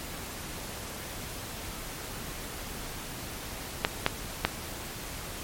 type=clicks; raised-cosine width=0.3 ms; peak=-5 dBFS; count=3; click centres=3.849 / 4.064 / 4.45 s; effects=pink hiss -39 dBFS RMS until 5.43 s + MP3 64 kbps